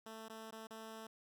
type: tone with dropouts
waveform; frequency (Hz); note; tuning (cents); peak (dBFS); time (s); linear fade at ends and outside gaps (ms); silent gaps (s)
10% pulse; 221.8; A3; +14; -40; 0.06-1.07; 5; 0.284-0.297 / 0.509-0.524 / 0.671-0.706
effects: 13-bit